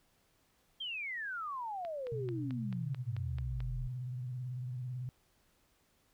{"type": "exponential sweep", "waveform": "sine", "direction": "down", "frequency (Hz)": [3252, 34.47], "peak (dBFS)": -37, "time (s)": [0.8, 3.88], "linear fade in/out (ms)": 10}
{"type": "click train", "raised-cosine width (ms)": 0.3, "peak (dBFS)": -33, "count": 9, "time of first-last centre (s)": [1.85, 3.604], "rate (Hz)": 4.56}
{"type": "tone with vibrato", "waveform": "sine", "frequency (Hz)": 125.5, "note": "B2", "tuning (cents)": 28, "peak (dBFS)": -37, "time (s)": [2.12, 5.09], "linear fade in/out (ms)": 0, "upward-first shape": "triangle", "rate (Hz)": 18, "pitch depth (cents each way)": 82}
{"effects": ["pink hiss -72 dBFS RMS until 6.13 s"]}